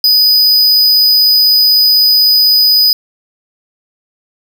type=tone; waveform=square; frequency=4978 Hz; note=D#8; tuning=in tune; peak=-6 dBFS; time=0.04-2.93 s; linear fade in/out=2 ms; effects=none